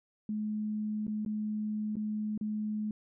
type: tone with dropouts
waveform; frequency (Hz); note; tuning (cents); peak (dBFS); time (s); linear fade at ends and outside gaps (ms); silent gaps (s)
sine; 212.9; G#3; +43; -31; 0.29-2.91; 2; 1.068-1.079 / 1.25-1.261 / 1.956-1.967 / 2.377-2.411
effects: none